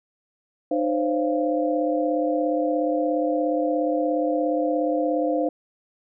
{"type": "tone cluster", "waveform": "sine", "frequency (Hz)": [304.4, 517, 554, 690], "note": ["D#4", "C5", "C#5", "F5"], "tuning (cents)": [-38, -21, -1, -21], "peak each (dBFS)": [-24, -24, -31, -27], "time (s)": [0.71, 5.49], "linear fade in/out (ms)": 5, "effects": []}